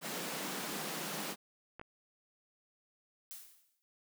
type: high-pass noise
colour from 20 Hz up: pink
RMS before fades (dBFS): -40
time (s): 0.01-1.36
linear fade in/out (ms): 50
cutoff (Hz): 150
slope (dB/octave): 96
type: clicks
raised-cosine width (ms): 0.5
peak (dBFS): -32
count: 2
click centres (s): 1.796 / 1.814
type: noise with exponential decay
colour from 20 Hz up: blue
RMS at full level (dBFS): -45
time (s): 3.31-3.82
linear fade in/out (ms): 0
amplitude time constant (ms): 110
effects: none